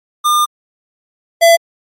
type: tone pair in turn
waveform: square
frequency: 1205 / 671.8 Hz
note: D6 / E5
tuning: +44 / +33 cents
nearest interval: minor seventh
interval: 1011 cents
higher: first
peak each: -10 / -5 dBFS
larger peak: second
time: 0.24-0.46 / 1.41-1.57 s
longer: first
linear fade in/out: 20 ms
effects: MP3 64 kbps